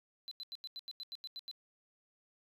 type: tone bursts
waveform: sine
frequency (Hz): 4045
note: B7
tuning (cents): +41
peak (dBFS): -40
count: 11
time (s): 0.28-1.513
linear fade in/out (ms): 0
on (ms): 33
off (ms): 87
effects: tanh soft clip ceiling -39 dBFS